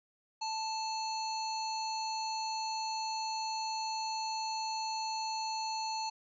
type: harmonic tone with a mistuned harmonic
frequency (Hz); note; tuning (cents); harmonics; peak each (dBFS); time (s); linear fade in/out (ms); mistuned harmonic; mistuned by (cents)
880; A5; 0; 1 / 3 / 5 / 7 / 8; -35 / -47 / -40 / -47 / -52; 0.41-6.1; 10; 5; -30
effects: none